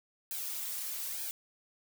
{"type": "noise with flanger", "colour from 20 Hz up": "blue", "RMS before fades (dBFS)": -38, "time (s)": [0.31, 1.31], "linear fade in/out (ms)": 0, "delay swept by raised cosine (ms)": [1.2, 4.2], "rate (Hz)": 1.1, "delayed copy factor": 0.8, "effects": []}